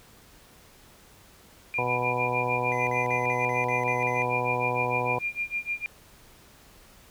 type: tone with tremolo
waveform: sine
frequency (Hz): 2400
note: D7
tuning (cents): +37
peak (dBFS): -25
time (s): 1.74-5.86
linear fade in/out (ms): 0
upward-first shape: sine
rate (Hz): 6.6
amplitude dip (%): 95
type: harmonic tone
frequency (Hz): 123.47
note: B2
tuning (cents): 0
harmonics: 1 / 2 / 3 / 4 / 5 / 6 / 7 / 8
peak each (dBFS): -34 / -39 / -37 / -31 / -37 / -33 / -36 / -30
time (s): 1.78-5.19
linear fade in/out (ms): 5
type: tone bursts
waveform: triangle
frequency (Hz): 2035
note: C7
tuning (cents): -49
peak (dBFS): -32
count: 8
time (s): 2.72-4.221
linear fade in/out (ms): 0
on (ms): 150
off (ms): 43
effects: pink hiss -54 dBFS RMS until 7.1 s